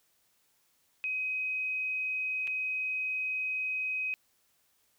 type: tone with dropouts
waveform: sine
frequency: 2524 Hz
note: D#7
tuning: 24 cents sharp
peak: -30 dBFS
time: 1.04-4.14 s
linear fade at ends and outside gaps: 0 ms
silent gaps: 2.472-2.476 s
effects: white hiss -71 dBFS RMS until 4.98 s